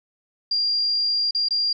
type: tone with dropouts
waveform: sine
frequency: 4782 Hz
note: D8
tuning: 30 cents sharp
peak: -19 dBFS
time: 0.51-1.73 s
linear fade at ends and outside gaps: 5 ms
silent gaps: 1.31-1.348 / 1.486-1.507 s
effects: none